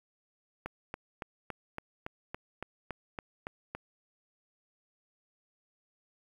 click train, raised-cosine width 0.5 ms, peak -22 dBFS, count 12, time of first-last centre 0.66-3.75 s, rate 3.56 Hz, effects 9-bit

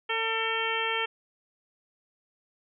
harmonic tone, 449.8 Hz, A4, 38 cents sharp, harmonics 1 / 2 / 3 / 4 / 5 / 6 / 7, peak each -34 / -34 / -34 / -34 / -34 / -34 / -34 dBFS, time 0.09-1.06 s, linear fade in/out 10 ms, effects none

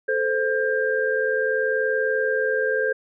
sine tone cluster, 438.4 / 519 / 1595 Hz, A4 / C5 / G6, -6 / -14 / +30 cents, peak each -24 dBFS, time 0.08-2.93 s, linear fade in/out 10 ms, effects none

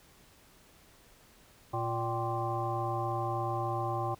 harmonic tone with a mistuned harmonic, 116.54 Hz, A#2, in tune, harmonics 1 / 3 / 5 / 7 / 9 / 10, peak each -35 / -38 / -40 / -35 / -37 / -45 dBFS, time 1.73-4.15 s, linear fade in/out 10 ms, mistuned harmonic 7, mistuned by -79 cents, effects pink hiss -60 dBFS RMS until 4.19 s

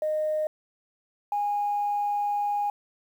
sine tone pair in turn, 616 / 821.4 Hz, D#5 / G#5, -17 / -19 cents, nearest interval perfect fourth, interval 498 cents, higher second, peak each -23 dBFS, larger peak neither, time 0.02-0.47 / 1.32-2.7 s, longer second, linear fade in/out 2 ms, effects tanh soft clip ceiling -19 dBFS + 9-bit

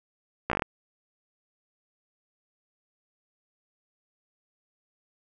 slowing click train, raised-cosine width 0.5 ms, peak -11 dBFS, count 7, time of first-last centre 0.5-0.622 s, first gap 15 ms, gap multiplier 1.12, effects none

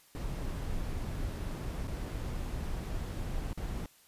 brown noise with dropouts, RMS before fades -36 dBFS, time 0.15-3.86 s, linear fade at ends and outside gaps 1 ms, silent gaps 1.873-1.879 / 3.531-3.575 s, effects white hiss -62 dBFS RMS until 4.07 s + resampled to 32000 Hz

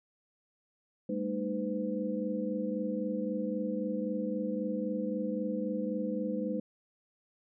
sine tone cluster, 201.1 / 224.9 / 306.5 / 506 Hz, G3 / A3 / D#4 / B4, +44 / +38 / -26 / +42 cents, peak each -35 / -37 / -37 / -36 dBFS, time 1.09-6.6 s, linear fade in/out 5 ms, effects none

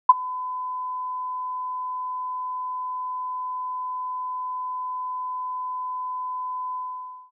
sine tone with ADSR envelope, 1009 Hz, B5, 37 cents sharp, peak -4 dBFS, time 0.09-7.31 s, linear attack 6 ms, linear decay 28 ms, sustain -23 dB, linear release 560 ms, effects none

